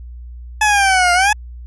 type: exponential two-way sweep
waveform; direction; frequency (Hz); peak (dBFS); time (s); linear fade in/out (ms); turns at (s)
20% pulse; down then up; 862 to 698.5 to 862; -6; 0.61-1.33; 5; 1.13
effects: added 60 Hz sine -30 dBFS peak until 1.66 s + resampled to 24000 Hz